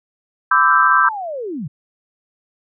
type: chord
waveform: sine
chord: E minor seventh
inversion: second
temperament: equal with one note detuned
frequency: 1006.2 / 1174.7 / 1318.5 / 1568 Hz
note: B5 / D6 / E6 / G6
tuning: +32 / 0 / 0 / 0 cents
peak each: -17 / -16 / -15 / -15 dBFS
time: 0.51-1.09 s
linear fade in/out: 5 ms
type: linear sweep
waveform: sine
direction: down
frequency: 1432 to 121.7 Hz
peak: -23 dBFS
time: 0.7-1.68 s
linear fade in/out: 10 ms
effects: none